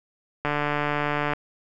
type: click train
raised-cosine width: 0.5 ms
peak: -10 dBFS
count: 131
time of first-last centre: 0.45-1.334 s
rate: 147 Hz
effects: none